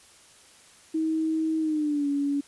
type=tone with pitch glide; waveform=sine; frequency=318.3 to 283.6 Hz; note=D#4 to C#4; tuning=+39 to +40 cents; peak=-23 dBFS; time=0.94-2.41 s; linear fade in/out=10 ms; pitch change=-199 cents; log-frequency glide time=1.59-2.08 s; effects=white hiss -54 dBFS RMS until 2.47 s + resampled to 24000 Hz